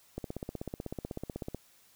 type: click train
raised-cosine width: 2 ms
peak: -23 dBFS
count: 23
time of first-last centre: 0.18-1.546 s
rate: 16.1 Hz
effects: white hiss -63 dBFS RMS until 1.95 s